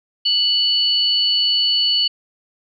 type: tone pair together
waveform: sine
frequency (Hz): 2960 / 4439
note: F#7 / C#8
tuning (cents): 0 / +2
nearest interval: perfect fifth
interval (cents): 702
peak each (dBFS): -17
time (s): 0.25-2.08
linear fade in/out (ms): 10
effects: none